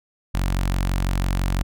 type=tone with notch filter; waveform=sawtooth; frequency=46 Hz; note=F#1; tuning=9 cents flat; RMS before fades=-22 dBFS; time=0.34-1.63 s; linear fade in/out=10 ms; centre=430 Hz; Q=1.3; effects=none